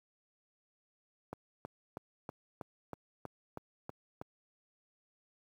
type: click train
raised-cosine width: 1 ms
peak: -27 dBFS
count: 10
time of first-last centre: 1.33-4.215 s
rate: 3.12 Hz
effects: high-pass 80 Hz 12 dB/octave + 10-bit